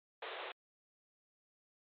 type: band-pass noise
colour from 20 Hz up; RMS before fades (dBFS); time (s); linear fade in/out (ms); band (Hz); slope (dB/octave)
pink; -45; 0.22-0.52; 5; 360 to 3800; 96
effects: MP3 64 kbps